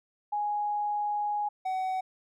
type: tone pair in turn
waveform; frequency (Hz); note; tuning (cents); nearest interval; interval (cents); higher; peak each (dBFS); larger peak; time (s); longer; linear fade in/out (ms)
sine / triangle; 830.6 / 751.8; G#5 / F#5; 0 / +27; major second; 173; first; -27 / -26; second; 0.32-1.49 / 1.65-2.01; first; 10
effects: none